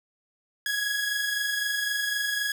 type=tone pair together; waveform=sawtooth; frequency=1646.1 / 1670 Hz; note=G#6 / G#6; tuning=-16 / +9 cents; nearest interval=unison; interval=25 cents; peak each=-30 / -23 dBFS; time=0.66-2.52 s; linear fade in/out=2 ms; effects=none